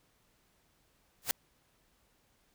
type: noise with exponential growth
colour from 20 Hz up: white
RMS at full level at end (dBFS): -26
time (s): 1.22-1.31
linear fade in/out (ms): 0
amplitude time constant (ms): 18
effects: pink hiss -71 dBFS RMS until 2.54 s